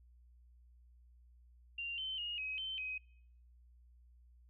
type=tone with pitch steps; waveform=sine; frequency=2777 / 3076 / 2864 / 2539 / 3087 / 2524 Hz; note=F7 / G7 / F7 / D#7 / G7 / D#7; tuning=-10 / -33 / +43 / +34 / -27 / +24 cents; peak=-38 dBFS; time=1.78-2.98 s; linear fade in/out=5 ms; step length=200 ms; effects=noise-tail reverb RT60 0.7 s tail -25 dB re dry + added 60 Hz sine -60 dBFS peak until 4.49 s